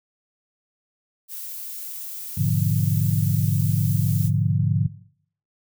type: noise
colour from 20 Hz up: violet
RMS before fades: -34 dBFS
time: 1.28-4.31 s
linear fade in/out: 50 ms
type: chord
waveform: sine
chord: G# diminished seventh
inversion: none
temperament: equal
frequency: 103.83 / 123.47 / 146.83 / 174.61 Hz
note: G#2 / B2 / D3 / F3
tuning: 0 / 0 / 0 / 0 cents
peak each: -23 / -27 / -22 / -26 dBFS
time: 2.37-4.87 s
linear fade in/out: 10 ms
effects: noise-tail reverb RT60 0.6 s tail -17 dB re dry